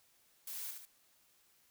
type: noise with echo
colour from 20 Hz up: blue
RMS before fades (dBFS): -44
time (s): 0.47-0.71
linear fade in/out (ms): 5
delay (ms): 72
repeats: 2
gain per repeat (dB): -5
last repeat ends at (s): 0.854
effects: white hiss -70 dBFS RMS until 1.7 s